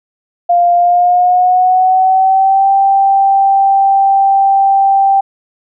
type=tone with pitch glide; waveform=sine; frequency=698.5 to 784 Hz; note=F5 to G5; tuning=0 to 0 cents; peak=-6 dBFS; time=0.49-5.21 s; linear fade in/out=10 ms; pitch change=+200 cents; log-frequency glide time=0.75-2.7 s; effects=none